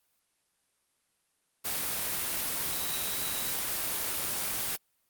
sine tone in noise, 3887 Hz, B7, 28 cents flat, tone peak -40 dBFS, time 2.71-3.52 s, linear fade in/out 20 ms, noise white, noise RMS -32 dBFS, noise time 1.64-4.77 s, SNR -11 dB, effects white hiss -74 dBFS RMS until 5.09 s + Opus 32 kbps

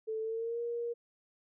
sine tone with pitch glide, 440 to 471.6 Hz, A4 to A#4, 0 to +20 cents, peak -33 dBFS, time 0.07-0.94 s, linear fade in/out 20 ms, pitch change +120 cents, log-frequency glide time 0.21-0.6 s, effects none

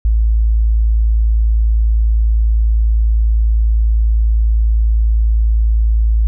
sine tone, 55 Hz, A1, in tune, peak -9 dBFS, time 0.05-6.27 s, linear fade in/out 0 ms, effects none

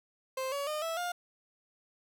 30% pulse tone with pitch steps, 524 / 564.9 / 608.9 / 656.4 / 707.6 Hz, C5 / C#5 / D#5 / E5 / F5, +2 / +33 / -38 / -8 / +23 cents, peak -30 dBFS, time 0.37-1.12 s, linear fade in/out 5 ms, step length 150 ms, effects none

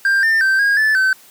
triangle tone with pitch steps, 1589 / 1798 / 1558 / 1632 / 1745 / 1533 Hz, G6 / A6 / G6 / G#6 / A6 / G6, +23 / +37 / -11 / -31 / -15 / -39 cents, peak -10 dBFS, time 0.05-1.13 s, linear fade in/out 2 ms, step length 180 ms, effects white hiss -46 dBFS RMS until 1.3 s + high-pass 150 Hz 12 dB/octave

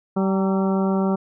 harmonic tone with a mistuned harmonic, 192.6 Hz, G3, 30 cents flat, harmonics 1 / 2 / 3 / 4 / 5 / 6 / 7, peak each -19 / -25 / -29 / -31 / -33 / -35 / -36 dBFS, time 0.16-1.16 s, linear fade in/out 10 ms, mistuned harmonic 5, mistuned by -65 cents, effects none

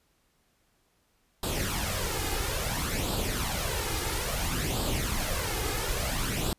pink noise with flanger, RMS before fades -30 dBFS, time 1.43-6.53 s, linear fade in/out 2 ms, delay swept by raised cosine 0.24 to 2.44 ms, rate 0.59 Hz, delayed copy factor +0.6, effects pink hiss -70 dBFS RMS until 6.58 s + resampled to 32000 Hz

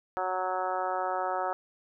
harmonic tone, 185 Hz, F#3, in tune, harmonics 2 / 3 / 4 / 5 / 6 / 7 / 8 / 9, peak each -39 / -35 / -32 / -35 / -42 / -35 / -44 / -46 dBFS, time 0.17-1.53 s, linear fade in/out 0 ms, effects none

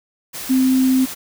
sine tone in noise, 260.1 Hz, C4, 10 cents flat, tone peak -12 dBFS, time 0.49-1.06 s, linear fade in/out 20 ms, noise white, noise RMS -30 dBFS, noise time 0.33-1.15 s, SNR +15 dB, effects none

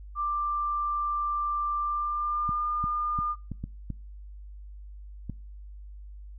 sine tone with pitch glide, 1182 to 1208.2 Hz, D6 to D6, +11 to +49 cents, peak -26 dBFS, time 0.15-3.36 s, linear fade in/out 50 ms, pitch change +38 cents, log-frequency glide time 1.79-2.67 s
clicks, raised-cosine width 5 ms, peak -21 dBFS, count 7, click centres 2.492 / 2.841 / 3.189 / 3.517 / 3.64 / 3.903 / 5.297 s
effects noise-tail reverb RT60 0.4 s tail -24 dB re dry + added 50 Hz sine -41 dBFS peak until 6.38 s

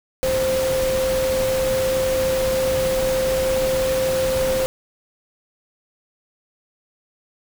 sine tone in noise, 523.3 Hz, C5, in tune, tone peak -18 dBFS, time 0.23-4.66 s, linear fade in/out 0 ms, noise pink, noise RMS -27 dBFS, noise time 0.23-4.66 s, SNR +6 dB, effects none

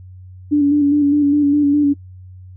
sine tone with vibrato, 289.3 Hz, D4, 26 cents flat, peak -10 dBFS, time 0.51-1.94 s, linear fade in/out 20 ms, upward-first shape square, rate 4.9 Hz, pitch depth 28 cents each way, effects noise-tail reverb RT60 0.1 s tail -23 dB re dry + added 92 Hz sine -35 dBFS peak until 2.56 s

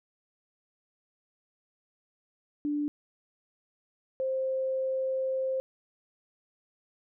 sine tone pair in turn, 293.7 / 526 Hz, D4 / C5, 0 / +9 cents, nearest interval minor seventh, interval 1009 cents, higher second, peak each -27 dBFS, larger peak neither, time 2.65-2.88 / 4.2-5.6 s, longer second, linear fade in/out 0 ms, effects none

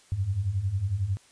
sine beating tone pair, 89.7 / 100.7 Hz, F2 / G2, +47 / +47 cents, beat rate 11 Hz, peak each -31 / -26 dBFS, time 0.12-1.17 s, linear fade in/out 0 ms, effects white hiss -58 dBFS RMS until 1.31 s + resampled to 22050 Hz

